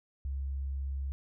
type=tone; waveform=sine; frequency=68.1 Hz; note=C#2; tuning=30 cents flat; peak=-32 dBFS; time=0.25-1.12 s; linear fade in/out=0 ms; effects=none